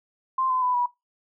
sine tone with pitch steps, 1046.5 / 1022 / 998.1 / 974.7 Hz, C6 / C6 / B5 / B5, 0 / -41 / +18 / -23 cents, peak -21 dBFS, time 0.38-0.86 s, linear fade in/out 5 ms, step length 120 ms, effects noise-tail reverb RT60 0.2 s tail -21 dB re dry

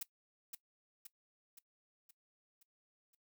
blue noise with echo, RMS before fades -40 dBFS, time 0.01-0.03 s, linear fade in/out 5 ms, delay 520 ms, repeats 6, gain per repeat -5 dB, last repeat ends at 3.15 s, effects noise-tail reverb RT60 0.1 s tail -18 dB re dry

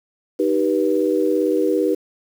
sine chord, Eb augmented, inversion none, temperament just, 311.1 / 388.9 / 486.1 Hz, Eb4 / G4 / B4, 0 / -14 / -28 cents, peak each -20 dBFS, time 0.39-1.95 s, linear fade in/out 10 ms, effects 7-bit

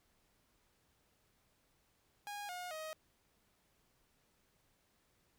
sawtooth tone with pitch steps, 820 / 718 / 628.7 Hz, G#5 / F5 / D#5, -22 / +48 / +18 cents, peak -39 dBFS, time 2.27-2.93 s, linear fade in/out 0 ms, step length 220 ms, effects pink hiss -75 dBFS RMS until 5.38 s

